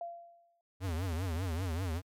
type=tone with exponential decay; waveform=sine; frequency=686 Hz; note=F5; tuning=31 cents flat; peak=-35 dBFS; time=0.01-0.61 s; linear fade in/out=2 ms; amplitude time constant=130 ms
type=tone with vibrato; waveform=square; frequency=87.3 Hz; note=F2; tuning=in tune; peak=-33 dBFS; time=0.8-2.02 s; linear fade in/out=50 ms; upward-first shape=triangle; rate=5.1 Hz; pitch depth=220 cents each way
type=click train; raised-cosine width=3 ms; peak=-37 dBFS; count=4; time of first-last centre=0.89-1.599 s; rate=4.23 Hz
effects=MP3 96 kbps